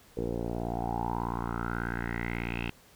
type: tone with low-pass filter sweep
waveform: 10% pulse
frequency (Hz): 58.27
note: A#1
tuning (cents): 0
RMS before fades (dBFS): -33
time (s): 0.17-2.7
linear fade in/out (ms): 5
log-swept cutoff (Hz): 470 to 2800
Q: 6.4
effects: pink hiss -58 dBFS RMS until 2.95 s